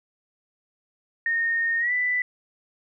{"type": "tone with pitch glide", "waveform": "sine", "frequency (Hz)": [1842, 1985.6], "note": ["A#6", "B6"], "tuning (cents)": [-21, 9], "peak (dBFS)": -21, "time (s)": [1.26, 2.22], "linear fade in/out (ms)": 2, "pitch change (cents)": 130, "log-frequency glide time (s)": [1.79, 1.92], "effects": []}